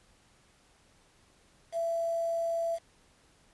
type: tone with quantisation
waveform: sine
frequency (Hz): 669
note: E5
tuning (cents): +25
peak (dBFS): -28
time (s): 1.72-2.79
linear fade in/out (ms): 50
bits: 8
effects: pink hiss -64 dBFS RMS until 3.53 s + resampled to 24000 Hz